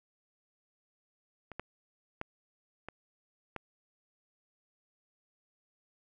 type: clicks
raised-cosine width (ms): 0.5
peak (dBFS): -29 / -22 / -21 / -26 / -23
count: 5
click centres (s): 1.517 / 1.596 / 2.214 / 2.886 / 3.563
effects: none